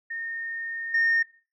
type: tone with level steps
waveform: sine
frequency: 1833 Hz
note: A#6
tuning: 30 cents flat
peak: -30 / -18 dBFS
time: 0.1-1.23 s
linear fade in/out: 10 ms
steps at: 0.94 s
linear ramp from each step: 5 ms
effects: noise-tail reverb RT60 0.4 s tail -20 dB re dry + tanh soft clip ceiling -16 dBFS